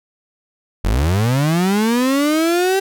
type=linear sweep; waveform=35% pulse; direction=up; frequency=41.2 to 392 Hz; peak=-12 dBFS; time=0.84-2.8 s; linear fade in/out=10 ms; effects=none